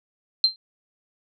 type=tone with exponential decay; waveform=sine; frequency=4139 Hz; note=C8; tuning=20 cents flat; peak=-10 dBFS; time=0.44-0.56 s; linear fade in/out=1 ms; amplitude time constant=25 ms; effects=none